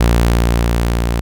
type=tone with level ramp; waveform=sawtooth; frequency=58.27 Hz; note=A#1; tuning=in tune; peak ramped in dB=-5 to -11 dBFS; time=0-1.21 s; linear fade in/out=10 ms; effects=none